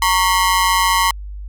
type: ring-modulated tone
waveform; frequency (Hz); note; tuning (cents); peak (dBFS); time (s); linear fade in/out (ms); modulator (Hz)
sawtooth; 1016; B5; +49; -6; 0.02-1.11; 2; 92.8
effects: added 50 Hz sine -27 dBFS peak until 1.48 s